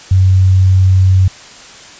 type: tone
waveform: sine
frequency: 93.9 Hz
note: F#2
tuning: 26 cents sharp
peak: -5 dBFS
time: 0.11-1.28 s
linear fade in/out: 5 ms
effects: white hiss -35 dBFS RMS until 1.99 s + resampled to 16000 Hz